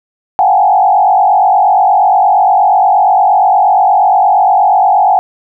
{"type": "tone with frequency modulation", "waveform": "sine", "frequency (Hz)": 784, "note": "G5", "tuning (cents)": 0, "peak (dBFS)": -5, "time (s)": [0.39, 5.19], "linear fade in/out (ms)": 0, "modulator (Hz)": 48.5, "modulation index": 1.6, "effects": []}